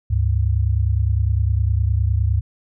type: tone pair together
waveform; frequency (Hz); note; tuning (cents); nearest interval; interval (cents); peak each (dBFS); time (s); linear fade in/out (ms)
sine; 71.91 / 101.7; D2 / G#2; -36 / -36; tritone; 600; -18; 0.1-2.41; 10
effects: none